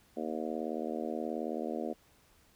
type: harmonic tone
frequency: 78.7 Hz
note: D#2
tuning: 20 cents sharp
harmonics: 3 / 4 / 5 / 6 / 7 / 8 / 9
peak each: -39 / -40 / -41 / -42 / -42 / -43 / -44 dBFS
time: 0.16-1.94 s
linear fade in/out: 20 ms
effects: pink hiss -65 dBFS RMS until 2.55 s